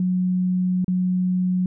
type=tone with dropouts; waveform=sine; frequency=182.7 Hz; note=F#3; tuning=22 cents flat; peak=-18 dBFS; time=0-1.66 s; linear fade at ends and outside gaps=2 ms; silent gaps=0.845-0.88 s; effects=none